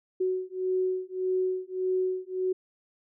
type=beating tone pair; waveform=sine; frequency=370.6 / 372.3 Hz; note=F#4 / F#4; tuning=+3 / +11 cents; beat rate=1.7 Hz; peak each=-29 dBFS; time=0.2-2.53 s; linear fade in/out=10 ms; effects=none